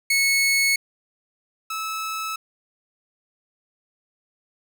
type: tone pair in turn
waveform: sawtooth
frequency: 2200 / 1302.5 Hz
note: C#7 / E6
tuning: -14 / -21 cents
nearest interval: major sixth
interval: 907 cents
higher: first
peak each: -14 / -23 dBFS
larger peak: first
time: 0.1-0.76 / 1.7-2.36 s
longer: neither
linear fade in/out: 5 ms
effects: none